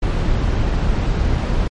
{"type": "noise", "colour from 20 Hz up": "brown", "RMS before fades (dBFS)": -17, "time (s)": [0.02, 1.68], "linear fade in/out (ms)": 10, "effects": ["low-pass 5000 Hz 12 dB/octave", "MP3 48 kbps"]}